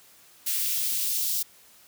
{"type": "noise with high-pass filter sweep", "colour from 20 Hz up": "blue", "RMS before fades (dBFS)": -27, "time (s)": [0.46, 1.43], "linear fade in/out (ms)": 10, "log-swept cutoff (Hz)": [2200, 4200], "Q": 1.1, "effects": ["white hiss -55 dBFS RMS until 1.87 s", "high-pass 60 Hz 12 dB/octave"]}